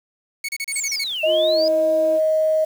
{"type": "tone bursts", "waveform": "sawtooth", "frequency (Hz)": 2217, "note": "C#7", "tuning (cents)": 0, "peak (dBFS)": -20, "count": 8, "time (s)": [0.44, 1.04], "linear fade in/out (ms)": 5, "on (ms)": 47, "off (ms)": 32}
{"type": "exponential two-way sweep", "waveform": "sine", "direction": "down then up", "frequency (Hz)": [9190, 2637, 5050], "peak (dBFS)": -23, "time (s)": [0.72, 1.68], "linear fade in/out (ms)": 0, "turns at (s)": 1.22}
{"type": "tone", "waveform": "sine", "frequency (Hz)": 628, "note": "D#5", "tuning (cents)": 16, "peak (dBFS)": -15, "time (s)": [1.23, 2.65], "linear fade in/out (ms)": 10}
{"type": "tone with pitch glide", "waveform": "triangle", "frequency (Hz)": [349.2, 323.9], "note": ["F4", "E4"], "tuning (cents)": [0, -30], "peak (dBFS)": -25, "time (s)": [1.25, 2.2], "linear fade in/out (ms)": 50, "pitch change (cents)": -130, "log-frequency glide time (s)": [1.53, 1.6]}
{"effects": ["7-bit"]}